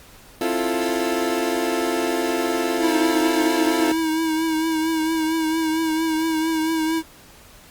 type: chord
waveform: 30% pulse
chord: F major seventh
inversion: second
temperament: equal with one note detuned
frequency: 263.7 / 329.6 / 349.2 / 440 Hz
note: C4 / E4 / F4 / A4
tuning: +14 / 0 / 0 / 0 cents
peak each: -25 / -23 / -22 / -24 dBFS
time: 0.41-3.92 s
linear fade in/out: 2 ms
type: tone with vibrato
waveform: square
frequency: 320.3 Hz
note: E4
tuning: 50 cents flat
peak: -20 dBFS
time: 2.8-7.03 s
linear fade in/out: 50 ms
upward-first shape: triangle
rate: 4.4 Hz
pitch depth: 42 cents each way
effects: pink hiss -47 dBFS RMS until 7.7 s + Opus 48 kbps